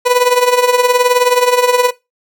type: tone with tremolo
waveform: 30% pulse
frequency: 494.2 Hz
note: B4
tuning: 1 cent sharp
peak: -3 dBFS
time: 0.05-1.91 s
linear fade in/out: 20 ms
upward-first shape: triangle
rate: 19 Hz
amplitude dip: 75%
effects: noise-tail reverb RT60 0.2 s tail -18 dB re dry